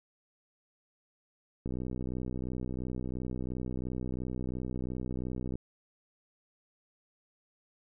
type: click train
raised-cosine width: 3 ms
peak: -24 dBFS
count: 246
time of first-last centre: 1.66-5.555 s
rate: 62.9 Hz
effects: none